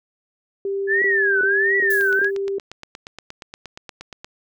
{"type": "tone bursts", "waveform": "sine", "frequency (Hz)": 394.1, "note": "G4", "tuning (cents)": 9, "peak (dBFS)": -21, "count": 5, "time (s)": [0.65, 2.584], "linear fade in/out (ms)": 2, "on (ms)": 370, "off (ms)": 21}
{"type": "tone with vibrato", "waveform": "sine", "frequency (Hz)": 1703, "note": "G#6", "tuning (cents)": 43, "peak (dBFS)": -16, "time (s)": [0.87, 2.31], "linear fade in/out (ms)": 50, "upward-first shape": "triangle", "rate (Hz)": 1.4, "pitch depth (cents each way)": 250}
{"type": "noise with exponential decay", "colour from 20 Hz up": "violet", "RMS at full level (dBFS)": -28, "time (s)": [1.9, 2.36], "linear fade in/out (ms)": 5, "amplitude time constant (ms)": 100}
{"type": "click train", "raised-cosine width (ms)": 0.2, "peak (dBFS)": -18, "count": 20, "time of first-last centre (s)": [2.01, 4.245], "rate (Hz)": 8.5}
{"effects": []}